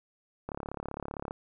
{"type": "click train", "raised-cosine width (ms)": 1, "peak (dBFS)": -22, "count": 30, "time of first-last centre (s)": [0.49, 1.309], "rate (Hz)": 35.4, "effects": []}